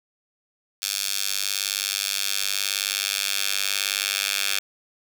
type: tone with high-pass filter sweep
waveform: 10% pulse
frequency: 99.1 Hz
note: G2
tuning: 19 cents sharp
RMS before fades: -26 dBFS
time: 0.82-4.59 s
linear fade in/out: 5 ms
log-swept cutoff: 4300 to 2800 Hz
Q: 1.1
effects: none